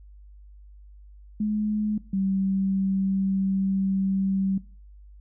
sine tone pair in turn, 211.7 / 192.99 Hz, G#3 / G3, +33 / -27 cents, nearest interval major second, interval 160 cents, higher first, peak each -22 dBFS, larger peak neither, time 1.4-1.98 / 2.13-4.58 s, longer second, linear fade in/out 5 ms, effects noise-tail reverb RT60 0.4 s tail -20 dB re dry + added 50 Hz sine -45 dBFS peak until 5.2 s

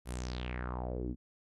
sawtooth tone with low-pass filter sweep, 61.74 Hz, B1, in tune, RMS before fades -38 dBFS, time 0.05-1.16 s, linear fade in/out 50 ms, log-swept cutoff 12000 to 240 Hz, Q 4.2, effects none

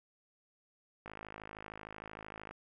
click train, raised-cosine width 0.5 ms, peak -30 dBFS, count 78, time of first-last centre 1.06-2.51 s, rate 53.1 Hz, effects none

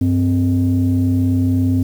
sine tone pair together, 97.4 / 259.6 Hz, G2 / C4, -11 / -13 cents, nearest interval octave + perfect fourth, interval 1698 cents, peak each -14 dBFS, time 0.01-1.83 s, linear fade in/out 5 ms, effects tanh soft clip ceiling -8 dBFS + 7-bit

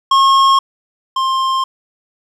square tone pair in turn, 1082 / 1056.7 Hz, C#6 / C6, -42 / +17 cents, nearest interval unison, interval 41 cents, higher first, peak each -8 / -14 dBFS, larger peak first, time 0.11-0.59 / 1.16-1.64 s, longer neither, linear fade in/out 5 ms, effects low-pass 5000 Hz 12 dB/octave + 8-bit

